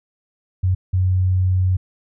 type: tone bursts at uneven times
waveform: sine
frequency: 92.5 Hz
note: F#2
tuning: in tune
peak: -14 dBFS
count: 2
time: 0.63-0.75 / 0.93-1.77 s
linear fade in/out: 10 ms
effects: none